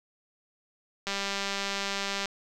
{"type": "click train", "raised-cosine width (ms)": 0.2, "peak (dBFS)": -14, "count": 236, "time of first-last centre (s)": [1.07, 2.257], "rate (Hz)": 198, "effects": []}